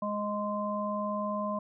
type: harmonic tone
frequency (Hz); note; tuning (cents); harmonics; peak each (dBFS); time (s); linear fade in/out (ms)
207.7; G#3; 0; 1 / 3 / 5; -34 / -34 / -34; 0.02-1.59; 5
effects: none